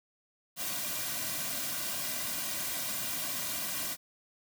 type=noise with comb filter; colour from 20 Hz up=white; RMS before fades=-35 dBFS; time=0.56-3.97 s; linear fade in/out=50 ms; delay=2.3 ms; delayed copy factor=-0.75; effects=none